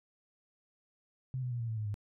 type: tone with pitch steps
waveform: sine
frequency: 129.8 / 124.94 / 120.27 / 115.77 / 111.44 / 107.27 / 103.26 Hz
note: C3 / B2 / B2 / A#2 / A2 / A2 / G#2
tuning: -13 / +20 / -45 / -11 / +23 / -44 / -9 cents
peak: -33 dBFS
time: 1.34-1.942 s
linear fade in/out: 0 ms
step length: 86 ms
effects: none